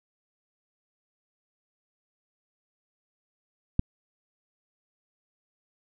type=click; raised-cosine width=5 ms; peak=-9 dBFS; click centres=3.794 s; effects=none